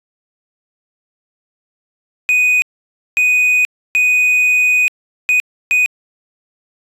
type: tone bursts at uneven times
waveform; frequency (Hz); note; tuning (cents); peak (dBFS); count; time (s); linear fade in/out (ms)
triangle; 2489; D#7; 0; -8; 5; 2.29-2.62 / 3.17-3.65 / 3.95-4.88 / 5.29-5.4 / 5.71-5.86; 0
effects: resampled to 32000 Hz